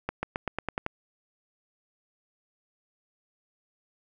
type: accelerating click train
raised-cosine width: 0.5 ms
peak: -14 dBFS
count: 8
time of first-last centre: 0.09-0.864 s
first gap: 140 ms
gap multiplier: 0.92
effects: none